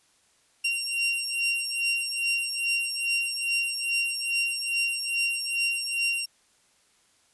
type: beating tone pair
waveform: sawtooth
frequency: 2761 / 2763.4 Hz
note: F7 / F7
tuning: -20 / -19 cents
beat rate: 2.4 Hz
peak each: -25 dBFS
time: 0.64-6.26 s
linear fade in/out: 10 ms
effects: white hiss -64 dBFS RMS until 7.33 s + resampled to 24000 Hz